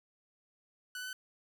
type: tone with pitch steps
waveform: sawtooth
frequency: 1489 / 1502.8 / 1516.8 Hz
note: F#6 / F#6 / F#6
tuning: +11 / +26 / +43 cents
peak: -36 dBFS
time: 0.95-1.13 s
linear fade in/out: 2 ms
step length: 60 ms
effects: none